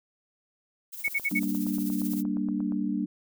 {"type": "noise with tremolo", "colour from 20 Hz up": "violet", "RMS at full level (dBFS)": -37, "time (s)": [0.92, 2.23], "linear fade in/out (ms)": 20, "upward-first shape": "sine", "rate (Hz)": 16, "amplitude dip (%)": 55}
{"type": "tone bursts", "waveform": "sine", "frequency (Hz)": 2217, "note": "C#7", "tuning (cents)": 0, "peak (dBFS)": -23, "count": 4, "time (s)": [1.04, 1.395], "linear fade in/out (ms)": 10, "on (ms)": 46, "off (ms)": 57}
{"type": "click train", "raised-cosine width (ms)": 1, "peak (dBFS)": -31, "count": 15, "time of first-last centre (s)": [1.08, 2.721], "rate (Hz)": 8.53}
{"type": "chord", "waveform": "sine", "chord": "G minor", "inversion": "none", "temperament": "equal", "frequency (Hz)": [196, 233.1, 293.7], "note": ["G3", "Bb3", "D4"], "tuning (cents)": [0, 0, 0], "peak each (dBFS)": [-30, -31, -30], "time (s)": [1.31, 3.06], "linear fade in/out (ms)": 10}
{"effects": []}